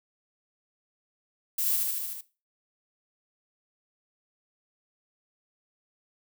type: noise with echo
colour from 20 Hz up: violet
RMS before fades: -28 dBFS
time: 1.58-1.76 s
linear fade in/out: 5 ms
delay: 75 ms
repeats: 6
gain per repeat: -2 dB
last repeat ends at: 2.21 s
effects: noise-tail reverb RT60 0.3 s tail -17 dB re dry